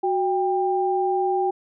sine tone pair together, 370 / 793.6 Hz, F#4 / G5, 0 / +21 cents, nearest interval octave + minor second, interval 1321 cents, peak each -22 / -22 dBFS, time 0.03-1.51 s, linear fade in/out 10 ms, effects none

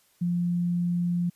sine tone, 174.61 Hz, F3, in tune, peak -23 dBFS, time 0.21-1.3 s, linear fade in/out 10 ms, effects white hiss -64 dBFS RMS until 1.35 s + resampled to 32000 Hz

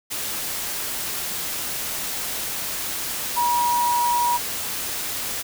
sine tone in noise, 961 Hz, B5, 48 cents flat, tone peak -18 dBFS, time 3.36-4.38 s, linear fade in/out 20 ms, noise white, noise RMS -28 dBFS, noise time 0.1-5.43 s, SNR +7 dB, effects none

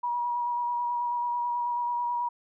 sine tone with vibrato, 962 Hz, B5, 46 cents flat, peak -26 dBFS, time 0.03-2.29 s, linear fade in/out 10 ms, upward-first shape square, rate 9.2 Hz, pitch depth 14 cents each way, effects none

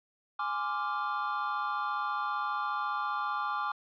triangle chord, D half-diminished seventh, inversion second, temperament equal with one note detuned, 830.6 / 1039.9 / 1174.7 / 1396.9 Hz, Ab5 / C6 / D6 / F6, 0 / -11 / 0 / 0 cents, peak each -35 / -37 / -31 / -36 dBFS, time 0.39-3.72 s, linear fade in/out 5 ms, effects resampled to 11025 Hz

